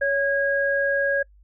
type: tone pair together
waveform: sine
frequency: 559.4 / 1640 Hz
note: C#5 / G#6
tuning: +16 / -22 cents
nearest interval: octave + perfect fifth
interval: 1862 cents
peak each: -22 dBFS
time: 0.01-1.23 s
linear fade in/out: 10 ms
effects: noise-tail reverb RT60 0.1 s tail -25 dB re dry + added 50 Hz sine -50 dBFS peak until 1.43 s